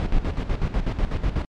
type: noise with tremolo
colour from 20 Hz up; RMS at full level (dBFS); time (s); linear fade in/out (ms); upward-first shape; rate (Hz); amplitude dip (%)
brown; -21; 0-1.45; 0; square; 8.1; 65
effects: low-pass 4000 Hz 12 dB/octave + MP3 96 kbps